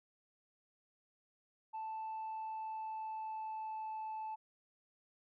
sine tone with pitch glide, 880 to 872.9 Hz, A5 to A5, 0 to -14 cents, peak -38 dBFS, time 1.73-4.36 s, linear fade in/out 20 ms, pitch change -14 cents, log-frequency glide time 2.09-3.92 s, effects tanh soft clip ceiling -38 dBFS

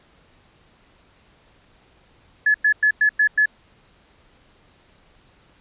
sine tone bursts, 1711 Hz, A6, 49 cents flat, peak -13 dBFS, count 6, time 2.46-3.458 s, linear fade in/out 5 ms, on 83 ms, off 100 ms, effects pink hiss -56 dBFS RMS until 5.6 s + resampled to 8000 Hz

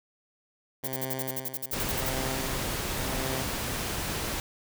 10% pulse tone with tremolo, 131.6 Hz, C3, 10 cents sharp, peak -24 dBFS, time 0.83-3.42 s, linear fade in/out 5 ms, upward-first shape sine, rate 0.89 Hz, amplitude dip 80%
violet noise bursts, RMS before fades -32 dBFS, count 15, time 0.84-2.095 s, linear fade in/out 5 ms, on 37 ms, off 50 ms
pink noise, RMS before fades -32 dBFS, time 1.73-4.4 s, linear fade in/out 0 ms
effects none

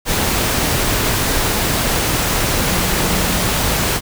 sine tone in noise, 181.4 Hz, F#3, 34 cents flat, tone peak -24 dBFS, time 2.66-3.5 s, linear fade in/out 50 ms, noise pink, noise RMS -17 dBFS, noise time 0.05-4.01 s, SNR -10 dB, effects none

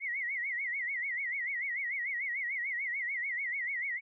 sine tone with vibrato, 2055 Hz, C7, 32 cents flat, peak -32 dBFS, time 0-4.01 s, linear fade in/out 50 ms, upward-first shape sine, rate 6.8 Hz, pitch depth 150 cents each way, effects none

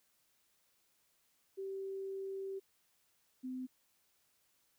sine tone pair in turn, 387.6 / 256.2 Hz, G4 / C4, -20 / -36 cents, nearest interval perfect fifth, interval 716 cents, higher first, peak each -39 / -39 dBFS, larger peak neither, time 1.57-2.6 / 3.43-3.67 s, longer first, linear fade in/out 20 ms, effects white hiss -75 dBFS RMS until 4.78 s

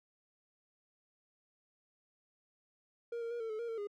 triangle tone with pitch steps, 469.9 / 462.6 / 474.9 / 450.3 / 432.6 / 469.2 / 453.5 / 409.6 Hz, A#4 / A#4 / A#4 / A4 / A4 / A#4 / A#4 / G#4, +14 / -13 / +32 / +40 / -29 / +11 / -48 / -24 cents, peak -35 dBFS, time 3.12-3.872 s, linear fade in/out 5 ms, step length 94 ms, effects none

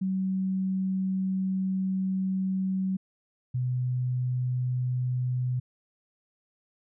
sine tone pair in turn, 189.4 / 125.72 Hz, F#3 / B2, +41 / +31 cents, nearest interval perfect fifth, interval 710 cents, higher first, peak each -25 dBFS, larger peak neither, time 0.01-2.97 / 3.54-5.6 s, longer first, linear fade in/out 10 ms, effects none

